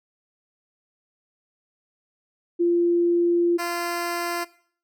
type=tone pair in turn; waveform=sine / 10% pulse; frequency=345.2 / 345.2 Hz; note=F4 / F4; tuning=-20 / -20 cents; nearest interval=unison; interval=0 cents; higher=neither; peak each=-17 dBFS; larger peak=neither; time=2.59-3.58 / 3.58-4.45 s; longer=first; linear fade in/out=20 ms; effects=noise-tail reverb RT60 0.5 s tail -18 dB re dry